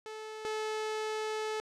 sawtooth tone pair in turn, 434.6 / 433 Hz, A4 / A4, -21 / -28 cents, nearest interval unison, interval 7 cents, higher first, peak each -37 / -29 dBFS, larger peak second, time 0.06-0.45 / 0.45-1.6 s, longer second, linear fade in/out 0 ms, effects low-pass 7000 Hz 12 dB/octave

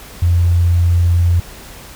sine tone, 86.7 Hz, F2, 12 cents flat, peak -9 dBFS, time 0.22-1.4 s, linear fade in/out 5 ms, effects added 50 Hz sine -40 dBFS peak until 1.95 s + pink hiss -36 dBFS RMS until 1.95 s

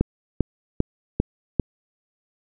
click train, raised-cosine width 3 ms, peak -5 dBFS, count 5, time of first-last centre 0.01-1.597 s, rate 2.52 Hz, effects none

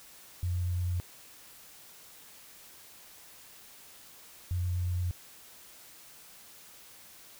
sine tone pair in turn, 89.1 / 89.1 Hz, F2 / F2, +35 / +35 cents, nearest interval unison, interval 0 cents, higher neither, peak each -28 dBFS, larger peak neither, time 0.43-1 / 4.51-5.11 s, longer second, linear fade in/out 0 ms, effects white hiss -53 dBFS RMS until 7.39 s

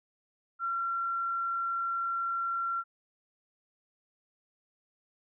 sine tone, 1366 Hz, F6, 39 cents flat, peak -29 dBFS, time 0.59-2.84 s, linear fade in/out 50 ms, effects none

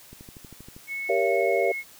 click train, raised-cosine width 3 ms, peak -31 dBFS, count 9, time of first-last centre 0.13-0.765 s, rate 12.6 Hz
sine tone with pitch glide, 2200 to 2176 Hz, C#7 to C#7, -14 to -33 cents, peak -29 dBFS, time 0.87-1.84 s, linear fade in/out 50 ms, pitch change -19 cents, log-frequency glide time 1.12-1.65 s
sine chord, G diminished seventh, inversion none, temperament just, 392 / 470.4 / 564.5 / 677.4 Hz, G4 / Bb4 / Db5 / Fb5, 0 / +16 / +31 / +47 cents, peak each -26 dBFS, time 1.09-1.72 s, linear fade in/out 5 ms
effects white hiss -50 dBFS RMS until 1.99 s

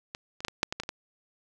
clicks, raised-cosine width 0.2 ms, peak -19 / -25 / -10 / -17 / -6 / -14 / -15 / -24 / -16 dBFS, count 9, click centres 0.149 / 0.405 / 0.449 / 0.483 / 0.631 / 0.725 / 0.8 / 0.835 / 0.891 s, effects none

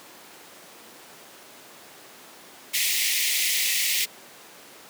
pink high-pass noise, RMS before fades -24 dBFS, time 2.73-4.06 s, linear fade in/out 20 ms, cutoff 1900 Hz, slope 96 dB/octave, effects pink hiss -46 dBFS RMS until 4.89 s + high-pass 300 Hz 12 dB/octave

